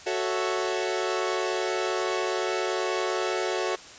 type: chord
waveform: sawtooth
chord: F# minor seventh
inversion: none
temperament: equal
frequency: 370 / 440 / 554.4 / 659.3 Hz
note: F#4 / A4 / C#5 / E5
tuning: 0 / 0 / 0 / 0 cents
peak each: -25 / -27 / -29 / -30 dBFS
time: 0.06-3.76 s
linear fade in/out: 10 ms
effects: white hiss -45 dBFS RMS until 3.98 s + resampled to 16000 Hz